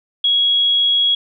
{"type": "tone", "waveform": "sine", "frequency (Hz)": 3322, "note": "G#7", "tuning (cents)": 0, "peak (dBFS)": -12, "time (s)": [0.24, 1.15], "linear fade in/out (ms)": 5, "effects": []}